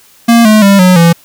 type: tone with pitch steps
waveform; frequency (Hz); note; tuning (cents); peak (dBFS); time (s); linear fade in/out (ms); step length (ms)
square; 233.1 / 215 / 198.29 / 182.89 / 168.68; A#3 / A3 / G3 / F#3 / E3; 0 / -40 / +20 / -20 / +40; -3; 0.28-1.13; 10; 170
effects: white hiss -43 dBFS RMS until 1.24 s